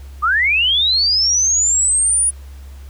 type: linear sweep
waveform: sine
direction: up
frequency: 1156 to 9810 Hz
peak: -12 dBFS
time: 0.22-2.31 s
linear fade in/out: 20 ms
effects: added 68 Hz sine -32 dBFS peak until 2.89 s + pink hiss -49 dBFS RMS until 2.89 s